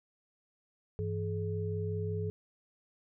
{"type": "tone cluster", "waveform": "sine", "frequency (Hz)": [98.3, 163.8, 424.6], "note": ["G2", "E3", "G#4"], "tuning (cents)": [5, -11, 38], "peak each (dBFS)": [-34, -39, -37], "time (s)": [0.99, 2.3], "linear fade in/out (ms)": 0, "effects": []}